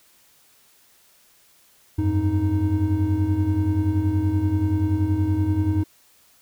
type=tone cluster; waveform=triangle; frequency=89.1 / 99.6 / 311.1 Hz; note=F2 / G2 / D#4; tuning=+35 / +28 / 0 cents; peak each=-21 dBFS; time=1.98-5.84 s; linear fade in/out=10 ms; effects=white hiss -57 dBFS RMS until 6.41 s